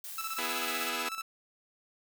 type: noise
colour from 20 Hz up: blue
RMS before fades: -42 dBFS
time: 0.04-0.89 s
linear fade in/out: 2 ms
type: tone with tremolo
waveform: sawtooth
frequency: 1318.5 Hz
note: E6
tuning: in tune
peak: -30 dBFS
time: 0.18-1.22 s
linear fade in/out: 2 ms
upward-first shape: square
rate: 16 Hz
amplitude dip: 60%
type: chord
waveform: 5% pulse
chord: E major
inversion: second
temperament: equal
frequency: 246.9 / 329.6 / 415.3 Hz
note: B3 / E4 / G#4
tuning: 0 / 0 / 0 cents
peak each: -26 / -26 / -26 dBFS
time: 0.38-1.09 s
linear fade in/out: 5 ms
effects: none